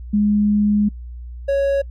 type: tone pair in turn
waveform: sine / triangle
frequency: 207.7 / 554.5 Hz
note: G#3 / C#5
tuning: 0 / 0 cents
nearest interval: octave + perfect fourth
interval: 1700 cents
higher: second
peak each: -13 dBFS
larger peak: neither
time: 0.13-0.89 / 1.48-1.82 s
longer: first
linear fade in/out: 10 ms
effects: noise-tail reverb RT60 0.1 s tail -26 dB re dry + added 60 Hz sine -30 dBFS peak until 1.9 s